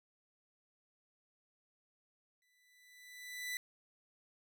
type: tone with exponential growth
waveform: sawtooth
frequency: 1986 Hz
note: B6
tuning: 9 cents sharp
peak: -33 dBFS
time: 2.42-3.57 s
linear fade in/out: 1 ms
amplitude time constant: 250 ms
effects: none